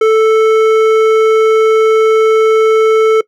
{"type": "tone with hard clipping", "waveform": "sine", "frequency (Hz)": 440, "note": "A4", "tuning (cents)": 0, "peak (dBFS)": -7, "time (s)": [0.01, 3.21], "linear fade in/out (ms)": 5, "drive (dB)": 10, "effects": ["noise-tail reverb RT60 0.1 s tail -21 dB re dry"]}